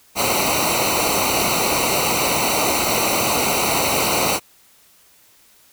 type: noise with comb filter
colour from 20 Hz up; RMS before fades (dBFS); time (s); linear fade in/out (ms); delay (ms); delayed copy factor
pink; -19; 0.15-4.4; 50; 0.59; -1
effects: white hiss -53 dBFS RMS until 5.72 s